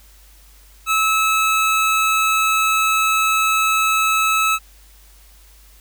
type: tone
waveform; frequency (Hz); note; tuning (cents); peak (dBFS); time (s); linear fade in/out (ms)
25% pulse; 1300; E6; -24; -11; 0.86-4.59; 50
effects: added 50 Hz sine -46 dBFS peak until 5.8 s + white hiss -51 dBFS RMS until 5.8 s